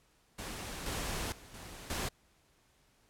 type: noise with level steps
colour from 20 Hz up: pink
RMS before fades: -42 / -37 / -54 / -48 / -36 dBFS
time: 0.38-2.09 s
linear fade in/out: 10 ms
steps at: 0.86 / 1.32 / 1.54 / 1.9 s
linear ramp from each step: 2 ms
effects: pink hiss -69 dBFS RMS until 3.09 s + low-pass 12000 Hz 12 dB/octave

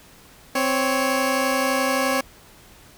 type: tone pair together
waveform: 15% pulse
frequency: 261.6 / 554.8 Hz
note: C4 / C#5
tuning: 0 / +1 cents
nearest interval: octave + minor second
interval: 1301 cents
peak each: -16 dBFS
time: 0.55-2.21 s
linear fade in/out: 5 ms
effects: pink hiss -49 dBFS RMS until 2.97 s

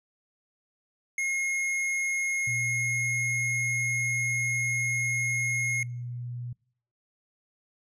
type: tone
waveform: square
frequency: 2154 Hz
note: C7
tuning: 50 cents sharp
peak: -27 dBFS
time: 1.18-5.83 s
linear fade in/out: 2 ms
type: tone with pitch glide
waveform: sine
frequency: 120.7 to 121.54 Hz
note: B2 to B2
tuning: -39 to -27 cents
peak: -33 dBFS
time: 2.47-6.53 s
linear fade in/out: 5 ms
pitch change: +12 cents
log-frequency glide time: 2.64-3.18 s
effects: noise-tail reverb RT60 0.6 s tail -26 dB re dry + low-pass 10000 Hz 12 dB/octave

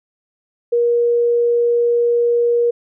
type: tone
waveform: sine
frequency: 474.8 Hz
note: A#4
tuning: 32 cents sharp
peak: -12 dBFS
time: 0.72-2.71 s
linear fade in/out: 10 ms
effects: none

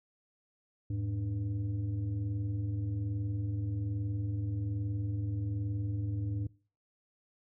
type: tone with frequency modulation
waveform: sine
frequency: 106.1 Hz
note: G#2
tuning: 38 cents sharp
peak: -31 dBFS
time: 0.9-6.47 s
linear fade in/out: 5 ms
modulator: 191 Hz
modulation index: 0.64
effects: noise-tail reverb RT60 0.4 s tail -22 dB re dry

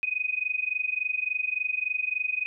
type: tone with amplitude modulation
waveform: sine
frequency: 2500 Hz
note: D#7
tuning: 8 cents sharp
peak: -22 dBFS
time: 0.03-2.46 s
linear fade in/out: 0 ms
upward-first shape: sine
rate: 23.5 Hz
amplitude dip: 90%
effects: none

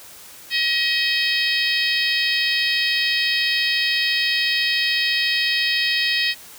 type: harmonic tone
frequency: 634 Hz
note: D#5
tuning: 32 cents sharp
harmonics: 3 / 4 / 5 / 6 / 7 / 8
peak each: -23 / -24 / -25 / -26 / -26 / -27 dBFS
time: 0.5-6.35 s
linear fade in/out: 50 ms
effects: white hiss -42 dBFS RMS until 6.58 s

